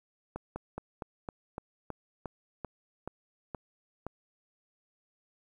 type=slowing click train; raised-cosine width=1 ms; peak=-23 dBFS; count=12; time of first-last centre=0.36-4.066 s; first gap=200 ms; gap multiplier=1.1; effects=10-bit